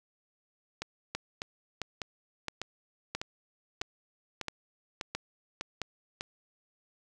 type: two click trains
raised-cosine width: 0.2 ms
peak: -18 / -16 dBFS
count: 10 / 8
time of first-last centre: 0.82-6.209 / 1.15-5.817 s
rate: 1.67 / 1.5 Hz
effects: none